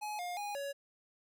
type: tone with pitch steps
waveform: square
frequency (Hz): 843 / 710 / 822 / 561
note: G#5 / F5 / G#5 / C#5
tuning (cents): +26 / +28 / -18 / +21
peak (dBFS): -38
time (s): 0.01-0.73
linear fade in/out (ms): 20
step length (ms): 180
effects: none